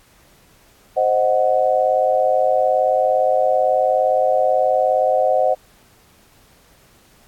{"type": "chord", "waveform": "sine", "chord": "C diminished", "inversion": "none", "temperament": "equal", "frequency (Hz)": [523.3, 622.3, 740], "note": ["C5", "Eb5", "Gb5"], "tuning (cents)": [0, 0, 0], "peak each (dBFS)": -18, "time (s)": [0.96, 5.55], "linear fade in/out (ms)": 20, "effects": ["pink hiss -53 dBFS RMS until 7.27 s", "AAC 64 kbps"]}